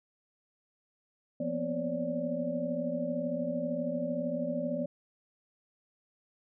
sine tone cluster, 172.3 / 238.1 / 251 / 544 / 582 Hz, F3 / A#3 / B3 / C#5 / D5, -23 / +37 / +28 / -33 / -16 cents, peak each -39 / -39 / -35 / -40 / -34 dBFS, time 1.4-4.86 s, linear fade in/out 5 ms, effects none

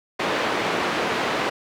pink band-pass noise, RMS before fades -24 dBFS, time 0.19-1.5 s, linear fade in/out 10 ms, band 300 to 2800 Hz, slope 12 dB/octave, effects none

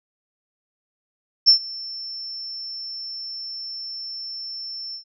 sine tone with ADSR envelope, 5370 Hz, E8, 31 cents sharp, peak -7 dBFS, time 1.46-5.04 s, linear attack 26 ms, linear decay 98 ms, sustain -23 dB, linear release 98 ms, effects none

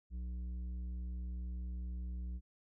sine tone with tanh clipping, 61.1 Hz, B1, 18 cents flat, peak -40 dBFS, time 0.1-2.41 s, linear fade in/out 50 ms, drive 8 dB, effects none

